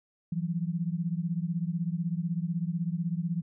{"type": "beating tone pair", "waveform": "sine", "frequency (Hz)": [164.81, 180.81], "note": ["E3", "F#3"], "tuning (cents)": [0, -40], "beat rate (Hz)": 16, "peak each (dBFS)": [-30, -32], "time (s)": [0.32, 3.42], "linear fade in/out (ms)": 5, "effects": []}